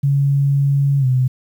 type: tone with pitch glide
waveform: sine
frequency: 140 to 128.38 Hz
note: C#3 to C3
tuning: +18 to -32 cents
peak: -12 dBFS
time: 0.03-1.28 s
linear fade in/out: 10 ms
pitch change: -150 cents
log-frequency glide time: 0.99-1.06 s
effects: 8-bit